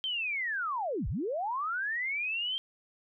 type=linear two-way sweep; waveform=sine; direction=down then up; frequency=3178 to 37.04 to 3178 Hz; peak=-30 dBFS; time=0.04-2.58 s; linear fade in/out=0 ms; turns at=1.08 s; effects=none